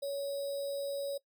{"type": "tone with sample-and-hold", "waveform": "sine", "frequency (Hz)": 560, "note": "C#5", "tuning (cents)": 18, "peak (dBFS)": -33, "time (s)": [0.02, 1.18], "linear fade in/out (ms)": 10, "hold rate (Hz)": 4410, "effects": ["noise-tail reverb RT60 0.1 s tail -20 dB re dry"]}